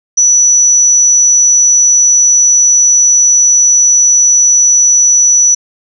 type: tone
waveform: sine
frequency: 5920 Hz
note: F#8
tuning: in tune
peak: -4 dBFS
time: 0.17-5.55 s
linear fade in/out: 10 ms
effects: none